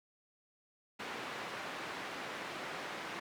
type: band-pass noise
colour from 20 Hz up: white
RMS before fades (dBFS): -43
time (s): 0.99-3.2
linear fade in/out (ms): 10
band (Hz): 180 to 2000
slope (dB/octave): 12
effects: none